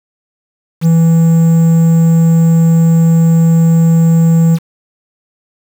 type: tone with quantisation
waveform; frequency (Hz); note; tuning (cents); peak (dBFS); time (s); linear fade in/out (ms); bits
triangle; 164.81; E3; 0; -3; 0.81-4.59; 50; 5
effects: none